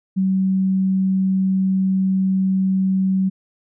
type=tone; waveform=sine; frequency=190 Hz; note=F#3; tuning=46 cents sharp; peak=-15 dBFS; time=0.16-3.3 s; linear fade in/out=20 ms; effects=none